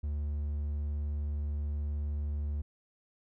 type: tone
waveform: triangle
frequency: 73.42 Hz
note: D2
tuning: in tune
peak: -29 dBFS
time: 0.03-2.62 s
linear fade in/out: 10 ms
effects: none